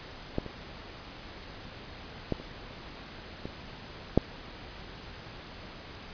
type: clicks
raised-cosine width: 2 ms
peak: -14 / -25 / -14 / -27 / -22 / -6 dBFS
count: 6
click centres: 0.384 / 0.463 / 2.323 / 2.4 / 3.455 / 4.176 s
effects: pink hiss -45 dBFS RMS until 6.13 s + resampled to 11025 Hz